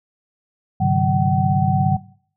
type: tone cluster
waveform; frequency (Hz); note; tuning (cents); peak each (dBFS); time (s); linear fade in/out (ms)
sine; 100.8 / 133.7 / 150.5 / 188 / 759; G2 / C3 / D3 / F#3 / F#5; +49 / +38 / +43 / +28 / +44; -21; 0.8-1.97; 10
effects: noise-tail reverb RT60 0.5 s tail -18 dB re dry